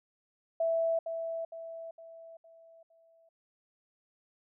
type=tone with echo; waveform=sine; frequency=659.3 Hz; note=E5; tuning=in tune; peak=-26 dBFS; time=0.6-0.99 s; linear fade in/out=5 ms; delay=460 ms; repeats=5; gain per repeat=-7 dB; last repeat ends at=3.29 s; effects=none